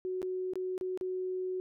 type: tone with dropouts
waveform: sine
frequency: 370 Hz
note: F#4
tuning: in tune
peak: -32 dBFS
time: 0.05-1.6 s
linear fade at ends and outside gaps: 0 ms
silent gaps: 0.218-0.228 / 0.535-0.556 / 0.779-0.811 / 0.975-1.011 s
effects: none